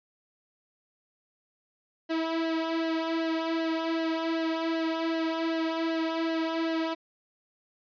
sawtooth tone with flanger, 325.9 Hz, E4, 20 cents flat, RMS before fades -29 dBFS, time 2.09-6.95 s, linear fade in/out 20 ms, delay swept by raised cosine 0.83 to 2.63 ms, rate 2.6 Hz, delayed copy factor -0.8, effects resampled to 11025 Hz

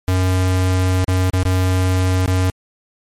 square tone with dropouts, 92.5 Hz, F#2, in tune, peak -14 dBFS, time 0.08-2.5 s, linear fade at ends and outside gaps 0 ms, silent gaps 1.043-1.081 / 1.3-1.335 / 1.431-1.453 / 2.26-2.278 s, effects MP3 64 kbps

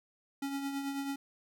square tone with tremolo, 277.2 Hz, C#4, in tune, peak -33 dBFS, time 0.42-1.16 s, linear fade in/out 5 ms, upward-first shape triangle, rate 9.2 Hz, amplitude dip 50%, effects none

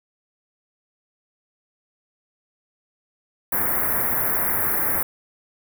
white band-stop noise, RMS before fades -22 dBFS, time 3.52-5.03 s, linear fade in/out 5 ms, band 2000 to 11000 Hz, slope 48 dB/octave, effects none

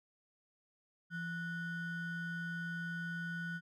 triangle ring-modulated tone, 822 Hz, G#5, 18 cents flat, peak -33 dBFS, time 1.1-3.61 s, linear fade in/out 50 ms, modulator 652 Hz, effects none

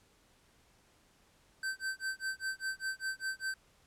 square tone with tremolo, 1550 Hz, G6, 20 cents flat, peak -33 dBFS, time 1.63-3.54 s, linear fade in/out 2 ms, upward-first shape sine, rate 5 Hz, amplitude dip 100%, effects pink hiss -67 dBFS RMS until 3.86 s + low-pass 11000 Hz 12 dB/octave

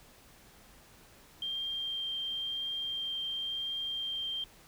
sine tone with vibrato, 3178 Hz, G7, 23 cents sharp, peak -33 dBFS, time 1.42-4.44 s, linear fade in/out 2 ms, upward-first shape triangle, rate 0.96 Hz, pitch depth 8 cents each way, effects pink hiss -58 dBFS RMS until 4.67 s

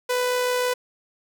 sawtooth tone with amplitude modulation, 497.3 Hz, B4, 12 cents sharp, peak -16 dBFS, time 0.09-0.74 s, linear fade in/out 10 ms, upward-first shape sine, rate 66.3 Hz, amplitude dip 25%, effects none

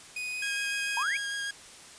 40% pulse tone with pitch glide, 2489 to 2516 Hz, D#7 to D#7, 0 to +19 cents, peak -32 dBFS, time 0.16-1.03 s, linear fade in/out 5 ms, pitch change +19 cents, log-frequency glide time 0.3-0.48 s
sawtooth tone with vibrato, 1631 Hz, G#6, 32 cents flat, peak -28 dBFS, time 0.42-1.51 s, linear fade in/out 5 ms, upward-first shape triangle, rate 6.7 Hz, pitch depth 13 cents each way
sine exponential sweep, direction up, 892 to 2500 Hz, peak -28 dBFS, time 0.97-1.17 s, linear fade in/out 2 ms
effects white hiss -49 dBFS RMS until 1.98 s + resampled to 22050 Hz

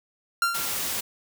45% pulse tone with exponential decay, 1382 Hz, F6, 19 cents flat, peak -18 dBFS, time 0.42-0.85 s, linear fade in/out 2 ms, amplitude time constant 93 ms
white noise, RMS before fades -29 dBFS, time 0.54-1.01 s, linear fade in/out 10 ms
effects none

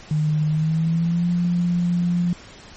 sine tone with pitch glide, 153 to 174.74 Hz, D#3 to F3, -29 to +1 cents, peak -17 dBFS, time 0.11-2.33 s, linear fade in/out 2 ms, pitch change +230 cents, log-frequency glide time 0.47-1.29 s, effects pink hiss -43 dBFS RMS until 2.76 s + MP3 32 kbps

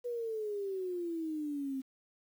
sine exponential sweep, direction down, 490.4 to 261.7 Hz, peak -34 dBFS, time 0.04-1.82 s, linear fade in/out 20 ms, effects 10-bit

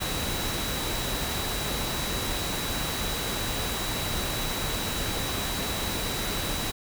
sine tone in noise, 3907 Hz, B7, 19 cents flat, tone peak -36 dBFS, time 0-6.72 s, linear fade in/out 20 ms, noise pink, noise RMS -30 dBFS, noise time 0-6.72 s, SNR -9 dB, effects none

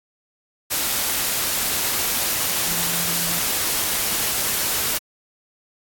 sine tone in noise, 171.5 Hz, F3, 31 cents flat, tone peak -33 dBFS, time 2.65-3.4 s, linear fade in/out 20 ms, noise white, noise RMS -22 dBFS, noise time 0.7-4.99 s, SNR -14 dB, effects AAC 64 kbps

